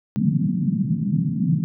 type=band-pass noise; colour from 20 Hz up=pink; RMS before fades=-21 dBFS; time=0.16-1.64 s; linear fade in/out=0 ms; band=140 to 230 Hz; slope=48 dB/octave; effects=none